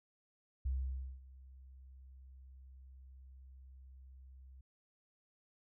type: tone with ADSR envelope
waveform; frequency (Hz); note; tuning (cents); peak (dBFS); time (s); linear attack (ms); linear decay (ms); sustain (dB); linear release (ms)
sine; 65.41; C2; 0; -32; 0.65-4.61; 9; 540; -21; 4
effects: none